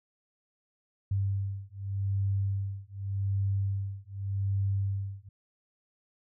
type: beating tone pair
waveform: sine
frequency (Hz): 98 / 98.85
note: G2 / G2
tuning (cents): 0 / +15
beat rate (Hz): 0.85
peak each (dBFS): -31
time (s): 1.11-5.29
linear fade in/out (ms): 5
effects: none